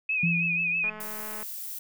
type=tone with vibrato; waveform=sine; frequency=2523 Hz; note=D#7; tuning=23 cents sharp; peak=-24 dBFS; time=0.09-0.9 s; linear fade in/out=5 ms; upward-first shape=triangle; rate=6.2 Hz; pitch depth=76 cents each way
type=tone with exponential decay; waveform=sine; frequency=169.8 Hz; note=F3; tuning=48 cents flat; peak=-22 dBFS; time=0.23-1.25 s; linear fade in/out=5 ms; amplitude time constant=220 ms
type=click train; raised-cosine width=0.5 ms; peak=-27 dBFS; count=127; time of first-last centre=0.84-1.429 s; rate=214 Hz
type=noise; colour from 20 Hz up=violet; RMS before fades=-37 dBFS; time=1-1.79 s; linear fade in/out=5 ms
effects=none